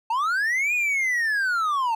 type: linear two-way sweep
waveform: triangle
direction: up then down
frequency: 871 to 2489 to 871 Hz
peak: -19 dBFS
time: 0.1-1.95 s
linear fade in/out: 5 ms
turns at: 0.74 s
effects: none